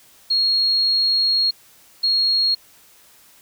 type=tone bursts at uneven times; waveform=sine; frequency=4288 Hz; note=C8; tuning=42 cents sharp; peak=-15 dBFS; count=2; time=0.3-1.51 / 2.03-2.55 s; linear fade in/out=10 ms; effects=white hiss -51 dBFS RMS until 3.41 s